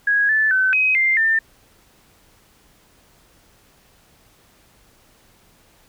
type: tone with pitch steps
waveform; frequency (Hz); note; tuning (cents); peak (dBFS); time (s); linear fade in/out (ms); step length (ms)
sine; 1655 / 1748 / 1524 / 2528 / 2096 / 1795; G#6 / A6 / G6 / D#7 / C7 / A6; -6 / -12 / -49 / +27 / +2 / +34; -14; 0.07-1.39; 5; 220
effects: pink hiss -55 dBFS RMS until 5.88 s